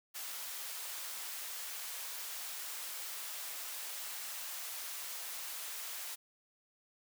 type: high-pass noise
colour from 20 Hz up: white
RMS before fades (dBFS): -43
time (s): 0.14-6.16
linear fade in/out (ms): 20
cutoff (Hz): 690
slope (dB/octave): 12
effects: none